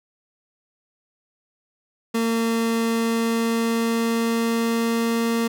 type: tone with pitch glide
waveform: 30% pulse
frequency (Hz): 228.4 to 230.5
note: A#3 to A#3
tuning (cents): -35 to -19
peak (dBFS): -17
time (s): 2.14-5.48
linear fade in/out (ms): 10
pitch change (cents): +16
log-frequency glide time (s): 2.87-5.22
effects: none